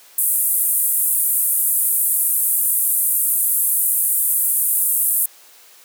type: band-pass noise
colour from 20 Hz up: white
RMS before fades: -18 dBFS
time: 0.18-5.26 s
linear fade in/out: 5 ms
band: 8900 to 15000 Hz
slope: 48 dB/octave
effects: white hiss -47 dBFS RMS until 5.84 s + high-pass 400 Hz 12 dB/octave